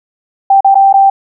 sine tone with dropouts, 784 Hz, G5, in tune, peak -3 dBFS, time 0.5-1.1 s, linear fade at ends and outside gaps 5 ms, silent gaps 0.607-0.645 / 0.745-0.753 / 0.928-0.939 s, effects none

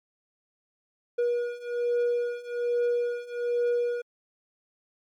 triangle beating tone pair, 480 / 481.2 Hz, B4 / B4, -49 / -45 cents, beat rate 1.2 Hz, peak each -27 / -25 dBFS, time 1.18-4.02 s, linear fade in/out 10 ms, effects MP3 96 kbps

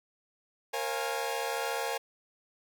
sawtooth chord, Bb minor seventh, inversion none, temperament equal with one note detuned, 466.2 / 540.1 / 698.5 / 830.6 Hz, Bb4 / Db5 / F5 / Ab5, 0 / -45 / 0 / 0 cents, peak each -32 / -33 / -35 / -32 dBFS, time 0.73-1.98 s, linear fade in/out 10 ms, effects none

